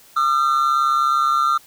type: tone pair together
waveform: triangle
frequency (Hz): 1212 / 1351.4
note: D#6 / E6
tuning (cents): -46 / +43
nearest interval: major second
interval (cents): 189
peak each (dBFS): -16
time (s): 0.16-1.58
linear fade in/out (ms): 10
effects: white hiss -49 dBFS RMS until 1.66 s